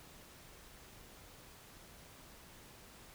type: silence
effects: pink hiss -57 dBFS RMS until 3.14 s